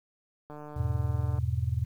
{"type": "click train", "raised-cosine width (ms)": 1, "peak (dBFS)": -30, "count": 133, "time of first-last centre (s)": [0.5, 1.386], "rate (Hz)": 149}
{"type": "chord", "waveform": "sine", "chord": "E major", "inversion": "none", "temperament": "just", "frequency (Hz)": [82.41, 103.01, 123.61], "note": ["E2", "G#2", "B2"], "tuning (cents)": [0, -14, 2], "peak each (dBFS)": [-30, -32, -30], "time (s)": [0.76, 1.85], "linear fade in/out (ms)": 10}
{"effects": ["10-bit"]}